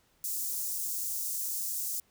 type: high-pass noise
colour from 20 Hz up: white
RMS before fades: -34 dBFS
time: 0.24-2 s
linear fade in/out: 2 ms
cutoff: 6100 Hz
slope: 24 dB/octave
effects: pink hiss -68 dBFS RMS until 2.1 s